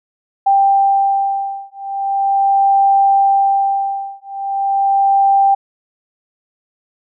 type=beating tone pair; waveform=sine; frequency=788 / 788.4 Hz; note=G5 / G5; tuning=+9 / +10 cents; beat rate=0.4 Hz; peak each=-14 dBFS; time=0.46-5.55 s; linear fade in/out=10 ms; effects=none